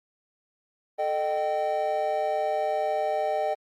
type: tone cluster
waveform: triangle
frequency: 439.1 / 612 / 774 Hz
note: A4 / D#5 / G5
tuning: -4 / -29 / -22 cents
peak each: -31 / -25 / -26 dBFS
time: 0.98-3.55 s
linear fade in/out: 20 ms
effects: Opus 32 kbps